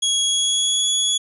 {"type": "tone with pitch glide", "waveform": "25% pulse", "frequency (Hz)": [3322, 3374], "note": ["G#7", "G#7"], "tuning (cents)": [0, 27], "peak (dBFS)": -13, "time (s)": [0.02, 1.18], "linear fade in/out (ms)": 10, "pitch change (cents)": 27, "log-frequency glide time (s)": [0.25, 0.86], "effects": ["resampled to 32000 Hz"]}